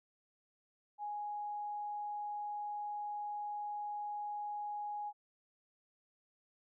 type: tone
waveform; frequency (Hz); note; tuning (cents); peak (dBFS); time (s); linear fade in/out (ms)
sine; 830.6; G#5; 0; -38; 0.98-5.13; 50
effects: none